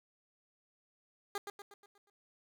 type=tone with echo; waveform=15% pulse; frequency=404.9 Hz; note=G#4; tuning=44 cents flat; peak=-29 dBFS; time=1.35-1.38 s; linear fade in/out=2 ms; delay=120 ms; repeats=6; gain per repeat=-6 dB; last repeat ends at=2.1 s; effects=none